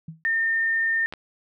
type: tone with exponential decay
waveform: sine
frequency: 161 Hz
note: E3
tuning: 41 cents flat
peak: -30 dBFS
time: 0.08-0.24 s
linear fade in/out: 5 ms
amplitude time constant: 34 ms
type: tone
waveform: sine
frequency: 1815 Hz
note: A#6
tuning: 47 cents flat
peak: -20 dBFS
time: 0.25-1.06 s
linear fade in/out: 0 ms
type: clicks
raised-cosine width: 0.3 ms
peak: -20 dBFS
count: 2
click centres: 1.125 / 1.137 s
effects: none